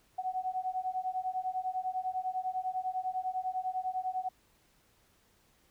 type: beating tone pair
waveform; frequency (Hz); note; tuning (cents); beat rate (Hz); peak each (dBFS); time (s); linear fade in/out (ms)
sine; 740 / 750; F#5 / F#5; 0 / +23; 10; -35 / -35; 0.18-4.29; 10
effects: pink hiss -68 dBFS RMS until 5.7 s